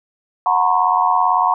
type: tone cluster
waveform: sine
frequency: 731 / 915 / 993 / 1091 Hz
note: F#5 / A#5 / B5 / C#6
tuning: -21 / -32 / +9 / -28 cents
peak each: -18 dBFS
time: 0.46-1.54 s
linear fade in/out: 2 ms
effects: none